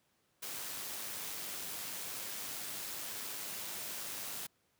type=noise with amplitude modulation; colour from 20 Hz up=white; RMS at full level=-41 dBFS; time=0.42-4.47 s; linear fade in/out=10 ms; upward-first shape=sine; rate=103 Hz; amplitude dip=25%; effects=pink hiss -75 dBFS RMS until 4.79 s + high-pass 100 Hz 12 dB/octave